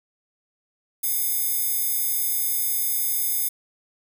square tone with high-pass filter, 719 Hz, F#5, 50 cents flat, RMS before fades -24 dBFS, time 1.03-3.49 s, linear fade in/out 10 ms, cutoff 12000 Hz, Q 0.97, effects none

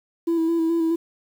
sine tone with vibrato, 330.2 Hz, E4, 3 cents sharp, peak -16 dBFS, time 0.27-0.96 s, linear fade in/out 10 ms, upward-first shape square, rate 4.7 Hz, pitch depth 24 cents each way, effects tanh soft clip ceiling -17 dBFS + 8-bit

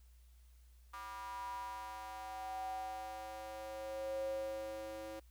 square tone with high-pass filter sweep, 108.3 Hz, A2, 27 cents flat, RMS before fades -44 dBFS, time 0.93-5.2 s, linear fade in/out 10 ms, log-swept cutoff 1100 to 440 Hz, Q 9.6, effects added 60 Hz sine -59 dBFS peak until 5.3 s + white hiss -74 dBFS RMS until 5.3 s

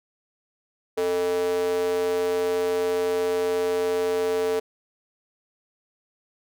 square tone with high-pass filter, 88.6 Hz, F2, 25 cents sharp, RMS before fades -24 dBFS, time 0.97-4.6 s, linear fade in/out 10 ms, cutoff 450 Hz, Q 5.2, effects none

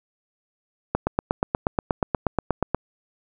click train, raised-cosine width 1 ms, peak -6 dBFS, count 16, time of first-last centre 0.95-2.746 s, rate 8.35 Hz, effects none

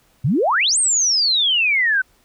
sine exponential two-way sweep, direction up then down, 112.8 to 8870 to 1492 Hz, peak -14 dBFS, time 0.24-2.02 s, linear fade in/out 10 ms, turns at 0.78 s, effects pink hiss -58 dBFS RMS until 2.24 s

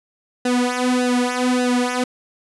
sawtooth tone with flanger, 248.7 Hz, B3, 12 cents sharp, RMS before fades -19 dBFS, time 0.45-2.04 s, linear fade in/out 5 ms, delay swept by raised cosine 0.89 to 3.79 ms, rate 1.7 Hz, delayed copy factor -1, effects resampled to 24000 Hz

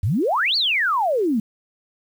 sine exponential two-way sweep, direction up then down, 82.41 to 4690 to 205.6 Hz, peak -17 dBFS, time 0.03-1.4 s, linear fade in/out 5 ms, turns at 0.56 s, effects 8-bit

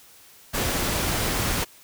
pink noise, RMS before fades -25 dBFS, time 0.53-1.65 s, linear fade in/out 20 ms, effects white hiss -51 dBFS RMS until 1.83 s

